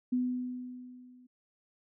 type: tone with level ramp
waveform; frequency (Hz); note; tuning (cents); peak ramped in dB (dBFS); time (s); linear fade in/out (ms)
sine; 250; B3; +21; -25 to -55; 0.12-1.27; 10
effects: none